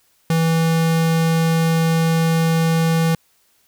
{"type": "tone", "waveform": "square", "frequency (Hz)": 163.7, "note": "E3", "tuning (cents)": -12, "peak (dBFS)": -15, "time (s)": [0.3, 3.15], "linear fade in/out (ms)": 2, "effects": ["white hiss -60 dBFS RMS until 3.67 s"]}